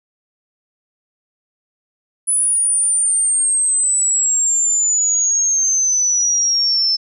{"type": "exponential sweep", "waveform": "sine", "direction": "down", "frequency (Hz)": [10000, 5274], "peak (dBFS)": -13, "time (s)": [2.27, 6.97], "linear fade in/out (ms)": 20, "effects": []}